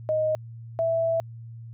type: tone pair in turn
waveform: sine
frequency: 622.3 / 659.3 Hz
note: D#5 / E5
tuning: 0 / 0 cents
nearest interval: minor second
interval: 100 cents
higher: second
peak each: -21 dBFS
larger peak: neither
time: 0.09-0.35 / 0.79-1.2 s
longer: second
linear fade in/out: 0 ms
effects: added 115 Hz sine -38 dBFS peak until 1.73 s